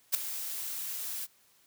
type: noise with ADSR envelope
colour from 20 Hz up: blue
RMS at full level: -23 dBFS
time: 0.12-1.27 s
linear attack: 28 ms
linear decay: 3 ms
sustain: -14 dB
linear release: 32 ms
effects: white hiss -65 dBFS RMS until 1.66 s + high-pass 60 Hz 12 dB/octave